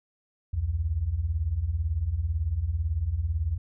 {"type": "beating tone pair", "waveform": "sine", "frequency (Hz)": [66.5, 84.5], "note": ["C2", "E2"], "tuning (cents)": [29, 43], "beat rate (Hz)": 18, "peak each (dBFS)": [-30, -26], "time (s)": [0.53, 3.58], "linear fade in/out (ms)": 10, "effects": []}